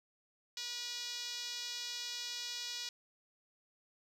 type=tone with band-pass filter; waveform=5% pulse; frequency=483.8 Hz; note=B4; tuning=36 cents flat; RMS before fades=-42 dBFS; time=0.57-2.89 s; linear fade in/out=2 ms; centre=4700 Hz; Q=1.4; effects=none